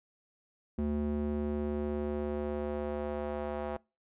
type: tone with band-pass filter sweep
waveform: square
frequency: 73.6 Hz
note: D2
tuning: 4 cents sharp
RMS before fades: -34 dBFS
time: 0.78-3.77 s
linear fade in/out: 5 ms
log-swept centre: 250 to 670 Hz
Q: 1.6
effects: noise-tail reverb RT60 0.3 s tail -26 dB re dry + resampled to 8000 Hz